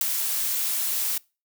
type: noise with ADSR envelope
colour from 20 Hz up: blue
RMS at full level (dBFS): -19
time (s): 0.01-1.18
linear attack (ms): 3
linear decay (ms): 11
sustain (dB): -7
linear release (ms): 5
effects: noise-tail reverb RT60 0.3 s tail -24 dB re dry